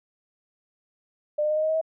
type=tone with pitch steps; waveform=sine; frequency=599 / 606 / 613 / 620.1 / 627.3 / 634.6 / 642 Hz; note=D5 / D#5 / D#5 / D#5 / D#5 / D#5 / E5; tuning=+34 / -46 / -26 / -6 / +14 / +34 / -46 cents; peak=-21 dBFS; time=1.38-1.814 s; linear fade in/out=10 ms; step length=62 ms; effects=none